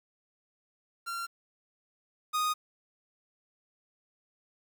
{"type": "tone pair in turn", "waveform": "45% pulse", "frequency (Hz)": [1375, 1239.7], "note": ["F6", "D#6"], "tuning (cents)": [-27, -7], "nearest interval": "major second", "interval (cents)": 180, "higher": "first", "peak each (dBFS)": [-34, -27], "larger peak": "second", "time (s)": [[1.06, 1.27], [2.33, 2.54]], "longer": "neither", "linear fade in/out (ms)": 20, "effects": ["10-bit"]}